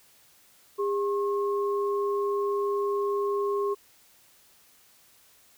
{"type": "tone pair together", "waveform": "sine", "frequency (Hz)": [404.5, 1080], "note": ["G#4", "C#6"], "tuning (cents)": [-46, -45], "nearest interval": "octave + perfect fourth", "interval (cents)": 1701, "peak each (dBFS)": [-25, -32], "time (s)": [0.78, 3.75], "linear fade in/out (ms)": 20, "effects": ["white hiss -59 dBFS RMS until 5.57 s"]}